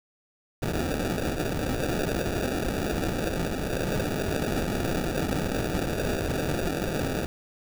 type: noise with sample-and-hold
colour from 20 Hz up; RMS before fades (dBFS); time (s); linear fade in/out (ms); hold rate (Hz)
blue; -28; 0.62-7.26; 2; 1050
effects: none